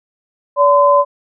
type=tone pair together; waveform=sine; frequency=573.6 / 1022 Hz; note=D5 / C6; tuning=-41 / -41 cents; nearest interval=minor seventh; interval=1000 cents; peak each=-10 dBFS; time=0.56-1.05 s; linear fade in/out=50 ms; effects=none